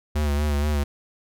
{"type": "tone with vibrato", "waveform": "square", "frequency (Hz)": 73.42, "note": "D2", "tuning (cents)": 0, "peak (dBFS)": -21, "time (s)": [0.15, 0.84], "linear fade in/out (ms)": 10, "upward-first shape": "sine", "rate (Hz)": 4.2, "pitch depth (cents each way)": 48, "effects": []}